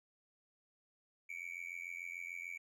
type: tone with amplitude modulation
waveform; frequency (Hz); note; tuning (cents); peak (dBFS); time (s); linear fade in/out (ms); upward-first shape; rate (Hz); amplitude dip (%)
triangle; 2287; D7; -47; -37; 1.29-2.58; 10; sine; 86.8; 100
effects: none